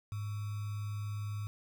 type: tone with sample-and-hold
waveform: sine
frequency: 103.83 Hz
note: G#2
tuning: in tune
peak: -35 dBFS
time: 0.12-1.47 s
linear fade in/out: 0 ms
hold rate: 1225 Hz
effects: none